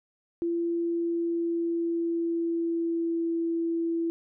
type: tone with pitch glide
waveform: sine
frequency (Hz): 339.5 to 333.3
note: F4 to E4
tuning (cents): -49 to +19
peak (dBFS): -25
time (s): 0.42-4.1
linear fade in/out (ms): 0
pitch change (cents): -32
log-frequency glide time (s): 0.67-3.3
effects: none